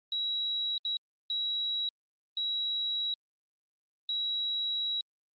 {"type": "tone bursts at uneven times", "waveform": "sine", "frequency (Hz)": 3879, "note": "B7", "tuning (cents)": -32, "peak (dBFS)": -29, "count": 5, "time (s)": [[0.12, 0.78], [0.85, 0.97], [1.3, 1.89], [2.37, 3.14], [4.09, 5.01]], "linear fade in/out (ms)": 2, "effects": ["Opus 24 kbps"]}